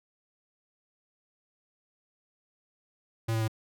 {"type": "tone with pitch steps", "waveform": "square", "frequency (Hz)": [113.2, 111.77, 110.36], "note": ["A2", "A2", "A2"], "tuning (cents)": [50, 28, 6], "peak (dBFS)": -27, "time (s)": [3.28, 3.481], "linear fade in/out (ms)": 10, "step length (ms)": 67, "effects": []}